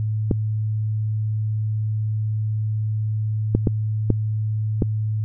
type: clicks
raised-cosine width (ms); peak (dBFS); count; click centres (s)
3; -4; 5; 0.312 / 3.55 / 3.672 / 4.103 / 4.822
effects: added 108 Hz sine -20 dBFS peak until 5.24 s